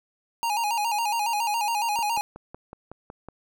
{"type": "tone with vibrato", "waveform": "square", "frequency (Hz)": 879, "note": "A5", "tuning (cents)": -2, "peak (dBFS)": -24, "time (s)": [0.43, 2.21], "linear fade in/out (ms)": 0, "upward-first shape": "square", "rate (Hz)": 7.2, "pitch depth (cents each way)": 95}
{"type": "click train", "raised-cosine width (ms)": 1, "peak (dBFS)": -25, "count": 8, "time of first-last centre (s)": [1.99, 3.286], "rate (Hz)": 5.4}
{"effects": []}